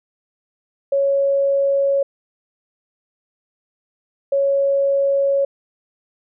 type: tone pair in turn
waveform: sine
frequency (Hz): 554.4 / 554.4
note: C#5 / C#5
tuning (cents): 0 / 0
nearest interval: unison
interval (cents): 0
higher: neither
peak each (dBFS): -14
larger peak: neither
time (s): 0.92-2.03 / 4.32-5.45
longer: second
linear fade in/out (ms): 5
effects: none